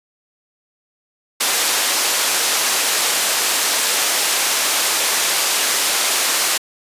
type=band-pass noise; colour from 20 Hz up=white; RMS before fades=-18 dBFS; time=1.4-6.58 s; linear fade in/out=10 ms; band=410 to 9300 Hz; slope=12 dB/octave; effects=resampled to 32000 Hz